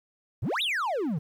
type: exponential two-way sweep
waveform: triangle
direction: up then down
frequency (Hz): 84.6 to 3969 to 136.2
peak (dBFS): -24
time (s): 0.42-1.19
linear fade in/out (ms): 10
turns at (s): 0.62
effects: 11-bit